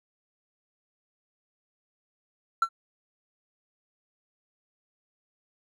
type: tone with exponential decay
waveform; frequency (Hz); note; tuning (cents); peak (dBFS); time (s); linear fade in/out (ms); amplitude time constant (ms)
triangle; 1351; E6; +42; -13; 2.62-2.69; 5; 15
effects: tanh soft clip ceiling -12 dBFS